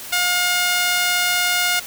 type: tone with high-pass filter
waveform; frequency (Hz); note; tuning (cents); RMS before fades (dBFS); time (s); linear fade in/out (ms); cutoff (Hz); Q
sawtooth; 714; F5; +38; -19; 0.12-1.8; 10; 1600; 0.85
effects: white hiss -34 dBFS RMS until 1.86 s